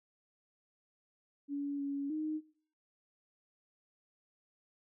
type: tone with pitch steps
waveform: sine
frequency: 284.1 / 280.6 / 309.3 Hz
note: C#4 / C#4 / D#4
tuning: +43 / +21 / -10 cents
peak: -34 dBFS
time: 1.48-2.41 s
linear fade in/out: 50 ms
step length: 310 ms
effects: noise-tail reverb RT60 0.6 s tail -22 dB re dry